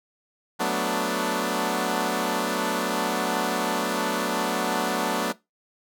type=chord; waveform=10% pulse; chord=B minor seventh; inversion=second; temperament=equal with one note detuned; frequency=185 / 221 / 246.9 / 293.7 Hz; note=F#3 / A3 / B3 / D4; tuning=0 / +8 / 0 / 0 cents; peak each=-21 dBFS; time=0.59-5.33 s; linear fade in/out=20 ms; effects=noise-tail reverb RT60 0.2 s tail -19 dB re dry